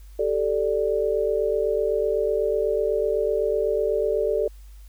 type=chord; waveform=sine; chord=G suspended second; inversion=none; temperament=equal; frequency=392 / 440 / 587.3 Hz; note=G4 / A4 / D5; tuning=0 / 0 / 0 cents; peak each=-26 / -23 / -25 dBFS; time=0.19-4.48 s; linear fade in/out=5 ms; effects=added 50 Hz sine -41 dBFS peak until 4.88 s + white hiss -59 dBFS RMS until 4.88 s